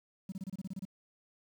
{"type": "tone bursts", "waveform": "triangle", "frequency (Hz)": 190, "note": "F#3", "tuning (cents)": 46, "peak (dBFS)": -33, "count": 10, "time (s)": [0.29, 0.852], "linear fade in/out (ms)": 5, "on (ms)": 31, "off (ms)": 28, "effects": ["tanh soft clip ceiling -33 dBFS", "10-bit"]}